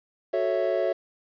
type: chord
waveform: triangle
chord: F# minor seventh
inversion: none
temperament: equal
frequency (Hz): 370 / 440 / 554.4 / 659.3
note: F#4 / A4 / C#5 / E5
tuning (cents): 0 / 0 / 0 / 0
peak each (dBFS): -27 / -29 / -25 / -25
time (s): 0.33-0.93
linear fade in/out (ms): 10
effects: resampled to 11025 Hz + 9-bit